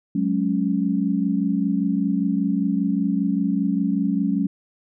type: chord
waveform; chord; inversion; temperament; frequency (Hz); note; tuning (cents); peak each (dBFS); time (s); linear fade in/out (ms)
sine; F# suspended second; none; equal with one note detuned; 185 / 210.1 / 277.2; F#3 / G#3 / C#4; 0 / +20 / 0; -23; 0.15-4.47; 5
effects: none